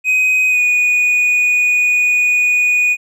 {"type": "tone with pitch glide", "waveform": "triangle", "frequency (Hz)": [2513, 2467], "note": ["D#7", "D#7"], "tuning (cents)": [17, -15], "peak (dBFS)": -9, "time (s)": [0.04, 2.97], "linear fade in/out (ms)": 50, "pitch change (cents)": -32, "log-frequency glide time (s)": [0.49, 0.6], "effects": []}